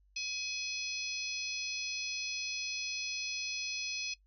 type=harmonic tone; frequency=844 Hz; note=G#5; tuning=28 cents sharp; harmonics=3 / 4 / 5 / 6 / 7; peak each=-38 / -46 / -41 / -42 / -43 dBFS; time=0.16-4.14 s; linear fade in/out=5 ms; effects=noise-tail reverb RT60 0.1 s tail -19 dB re dry + added 49 Hz sine -64 dBFS peak until 4.26 s